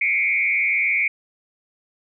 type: tone with frequency modulation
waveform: sine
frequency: 2261 Hz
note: C#7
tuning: 34 cents sharp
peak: -17 dBFS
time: 0.01-1.08 s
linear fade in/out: 5 ms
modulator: 109 Hz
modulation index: 1.4
effects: none